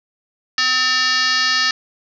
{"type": "tone with frequency modulation", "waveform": "sine", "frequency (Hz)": 1792, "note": "A6", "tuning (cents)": 31, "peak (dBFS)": -13, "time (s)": [0.58, 1.71], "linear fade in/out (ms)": 2, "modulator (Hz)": 512, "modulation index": 6.9, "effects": []}